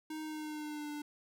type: tone with pitch glide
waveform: square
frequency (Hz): 311.3 to 295.9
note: D#4 to D4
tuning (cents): +1 to +13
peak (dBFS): -40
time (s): 0.1-1.02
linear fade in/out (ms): 5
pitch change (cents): -88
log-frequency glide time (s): 0.22-0.91
effects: none